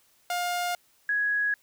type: tone pair in turn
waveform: sawtooth / sine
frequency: 708 / 1667.5 Hz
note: F5 / G#6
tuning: +23 / +7 cents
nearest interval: octave + minor third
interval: 1484 cents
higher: second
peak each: -23 dBFS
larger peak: neither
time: 0.3-0.75 / 1.09-1.54 s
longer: neither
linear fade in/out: 2 ms
effects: white hiss -64 dBFS RMS until 1.62 s